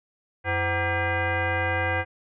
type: tone with frequency modulation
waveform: sine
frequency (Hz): 755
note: F#5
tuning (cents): +35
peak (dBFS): -22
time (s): 0.44-2.05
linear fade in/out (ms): 50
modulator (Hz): 423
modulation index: 3.4
effects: none